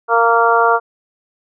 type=harmonic tone; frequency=231.4 Hz; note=A#3; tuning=13 cents flat; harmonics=2 / 3 / 4 / 5 / 6; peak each=-16 / -16 / -16 / -16 / -16 dBFS; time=0.08-0.8 s; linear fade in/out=50 ms; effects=none